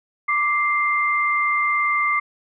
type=tone pair together; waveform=sine; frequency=1174.7 / 2093 Hz; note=D6 / C7; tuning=0 / 0 cents; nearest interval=minor seventh; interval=1000 cents; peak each=-20 dBFS; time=0.28-2.2 s; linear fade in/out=10 ms; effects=none